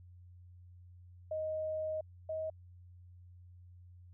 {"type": "tone pair in turn", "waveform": "sine", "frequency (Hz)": [625, 632.6], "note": ["D#5", "D#5"], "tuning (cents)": [8, 29], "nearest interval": "unison", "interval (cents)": 21, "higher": "second", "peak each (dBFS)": [-34, -35], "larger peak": "first", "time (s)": [[1.31, 2.01], [2.29, 2.5]], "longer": "first", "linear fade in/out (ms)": 5, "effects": ["added 89 Hz sine -53 dBFS peak until 4.13 s"]}